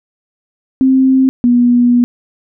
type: tone pair in turn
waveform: sine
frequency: 263.2 / 242.8 Hz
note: C4 / B3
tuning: +10 / -29 cents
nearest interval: minor second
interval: 139 cents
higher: first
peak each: -6 dBFS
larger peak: neither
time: 0.81-1.29 / 1.44-2.04 s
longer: second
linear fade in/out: 0 ms
effects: none